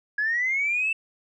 sine linear sweep, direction up, 1661.2 to 2674 Hz, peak -21 dBFS, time 0.18-0.93 s, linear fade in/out 5 ms, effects tanh soft clip ceiling -17 dBFS

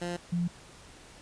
15% pulse / sine tone pair in turn, 174.61 / 173.66 Hz, F3 / F3, 0 / -9 cents, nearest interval unison, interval 9 cents, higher first, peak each -26 / -26 dBFS, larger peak neither, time 0.01-0.17 / 0.32-0.48 s, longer neither, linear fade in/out 10 ms, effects pink hiss -52 dBFS RMS until 1.21 s + resampled to 22050 Hz

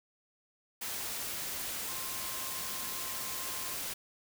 sine tone in noise, 1055 Hz, C6, 14 cents sharp, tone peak -48 dBFS, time 1.88-3.75 s, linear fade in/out 10 ms, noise white, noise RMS -38 dBFS, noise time 0.81-3.94 s, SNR -13 dB, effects none

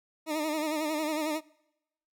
20% pulse tone with vibrato, 307.9 Hz, D#4, 18 cents flat, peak -24 dBFS, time 0.26-1.41 s, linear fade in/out 50 ms, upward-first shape sine, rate 11 Hz, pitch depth 65 cents each way, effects noise-tail reverb RT60 0.9 s tail -25 dB re dry

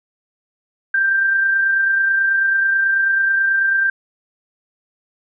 sine tone with amplitude modulation, 1577 Hz, G6, 10 cents sharp, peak -12 dBFS, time 0.94-3.9 s, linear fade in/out 5 ms, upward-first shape sine, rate 29.2 Hz, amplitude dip 30%, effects none

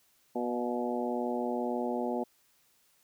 harmonic tone with a mistuned harmonic, 121.9 Hz, B2, 22 cents flat, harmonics 2 / 3 / 4 / 5 / 6 / 7, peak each -34 / -36 / -37 / -38 / -39 / -39 dBFS, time 0.35-2.24 s, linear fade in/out 10 ms, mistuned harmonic 6, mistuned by -39 cents, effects white hiss -68 dBFS RMS until 3.03 s

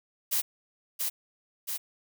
blue noise with echo, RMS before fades -27 dBFS, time 0.31-0.42 s, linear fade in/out 20 ms, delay 680 ms, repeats 2, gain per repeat -3 dB, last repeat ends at 1.78 s, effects none

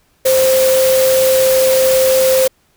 sine tone in noise, 523.3 Hz, C5, in tune, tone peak -9 dBFS, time 0.25-2.48 s, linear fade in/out 10 ms, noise white, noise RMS -19 dBFS, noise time 0.25-2.48 s, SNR +7 dB, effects pink hiss -57 dBFS RMS until 2.76 s

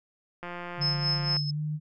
click train, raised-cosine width 0.5 ms, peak -23 dBFS, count 165, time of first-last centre 0.43-1.367 s, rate 175 Hz
sine tone with pitch glide, 146.83 to 152.01 Hz, D3 to D#3, 0 to -40 cents, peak -28 dBFS, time 0.77-1.8 s, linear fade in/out 50 ms, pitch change +60 cents, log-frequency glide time 1.5-1.6 s
sine tone with tremolo, 5190 Hz, E8, 28 cents flat, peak -24 dBFS, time 0.81-1.51 s, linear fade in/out 10 ms, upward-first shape sine, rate 4.3 Hz, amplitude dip 75%
effects none

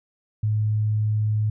sine tone, 107.1 Hz, A2, 46 cents flat, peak -19 dBFS, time 0.43-1.5 s, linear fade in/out 5 ms, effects none

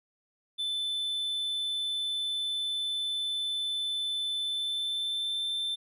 triangle tone with pitch glide, 3520 to 3555 Hz, A7 to A7, 0 to +17 cents, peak -28 dBFS, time 0.58-5.76 s, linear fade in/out 20 ms, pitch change +17 cents, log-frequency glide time 4.39-5.48 s, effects none

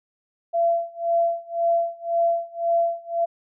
sine tone with tremolo, 678 Hz, E5, 49 cents sharp, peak -16 dBFS, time 0.53-3.26 s, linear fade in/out 20 ms, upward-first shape sine, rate 1.9 Hz, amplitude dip 95%, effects none

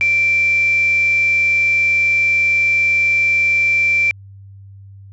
sine tone with quantisation, 2349 Hz, D7, in tune, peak -12 dBFS, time 0.01-4.11 s, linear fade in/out 0 ms, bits 4, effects added 98 Hz sine -36 dBFS peak until 5.12 s + resampled to 16000 Hz

